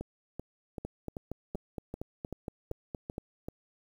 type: two click trains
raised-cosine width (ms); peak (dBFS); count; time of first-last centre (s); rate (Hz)
2; -23 / -24; 11 / 10; 0.85-3.181 / 0.01-3.485; 4.29 / 2.59
effects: 9-bit